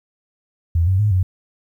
sine tone with pitch steps, 84 / 94.4 / 105.3 / 92.5 Hz, E2 / F#2 / G#2 / F#2, +33 / +35 / +24 / 0 cents, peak -13 dBFS, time 0.75-1.23 s, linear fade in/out 5 ms, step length 120 ms, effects 9-bit

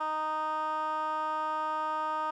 15% pulse tone with band-pass filter, 310 Hz, D#4, 6 cents flat, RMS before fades -32 dBFS, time 0-2.31 s, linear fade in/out 10 ms, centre 1100 Hz, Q 4.2, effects none

